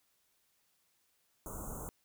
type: band-stop noise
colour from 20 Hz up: pink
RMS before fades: -43 dBFS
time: 1.46-1.89 s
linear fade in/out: 0 ms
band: 1400 to 6400 Hz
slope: 96 dB/octave
effects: white hiss -75 dBFS RMS until 2.04 s